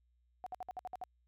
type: tone bursts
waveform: sine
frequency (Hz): 738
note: F#5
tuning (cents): -5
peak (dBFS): -39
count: 8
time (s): 0.44-1.038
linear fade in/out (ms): 0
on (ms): 24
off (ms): 58
effects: added 60 Hz sine -70 dBFS peak until 1.27 s